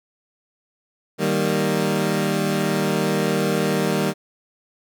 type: chord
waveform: 20% pulse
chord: Eb major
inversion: none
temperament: equal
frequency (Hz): 155.56 / 196 / 233.1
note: Eb3 / G3 / Bb3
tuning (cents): 0 / 0 / 0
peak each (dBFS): -19 / -17 / -21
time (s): 1.18-4.14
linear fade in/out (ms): 50
effects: none